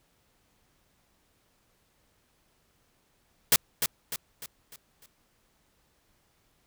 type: noise with echo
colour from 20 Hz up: white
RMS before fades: -19 dBFS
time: 3.52-3.56 s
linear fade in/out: 2 ms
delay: 300 ms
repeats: 5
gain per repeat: -7 dB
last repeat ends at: 5.06 s
effects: pink hiss -69 dBFS RMS until 6.66 s